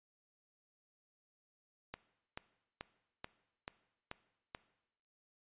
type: click train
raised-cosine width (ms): 0.3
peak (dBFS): -26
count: 7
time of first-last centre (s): 1.94-4.549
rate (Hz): 2.3
effects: noise-tail reverb RT60 0.9 s tail -18 dB re dry + resampled to 8000 Hz